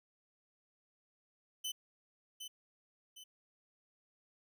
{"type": "tone with echo", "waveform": "sawtooth", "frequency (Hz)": 3033, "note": "F#7", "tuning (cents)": 42, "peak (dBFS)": -34, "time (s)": [1.64, 1.72], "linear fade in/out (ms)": 10, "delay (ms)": 760, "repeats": 2, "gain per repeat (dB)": -7, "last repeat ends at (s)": 3.24, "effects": []}